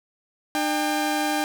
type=tone pair together; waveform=sawtooth; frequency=302 / 798 Hz; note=D4 / G5; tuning=+48 / +31 cents; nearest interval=octave + perfect fourth; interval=1683 cents; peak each=-21 dBFS; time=0.55-1.44 s; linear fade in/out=0 ms; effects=none